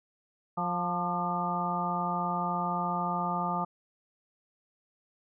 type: harmonic tone with a mistuned harmonic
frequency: 176.6 Hz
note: F3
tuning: 20 cents sharp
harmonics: 1 / 2 / 3 / 4 / 5 / 6 / 7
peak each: -34 / -43 / -43 / -35 / -33 / -43 / -33 dBFS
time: 0.57-3.65 s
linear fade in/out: 10 ms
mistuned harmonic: 7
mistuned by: -41 cents
effects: none